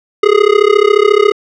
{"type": "tone with amplitude modulation", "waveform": "square", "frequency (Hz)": 415.3, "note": "G#4", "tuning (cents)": 0, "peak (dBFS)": -3, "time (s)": [0.23, 1.32], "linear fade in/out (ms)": 5, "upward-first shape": "sine", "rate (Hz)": 34.2, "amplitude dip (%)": 95, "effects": ["low-pass 3000 Hz 12 dB/octave"]}